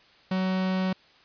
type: tone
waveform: 45% pulse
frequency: 187.2 Hz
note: F#3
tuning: 20 cents sharp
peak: -24 dBFS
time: 0.31-0.93 s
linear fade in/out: 5 ms
effects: white hiss -57 dBFS RMS until 1.24 s + resampled to 11025 Hz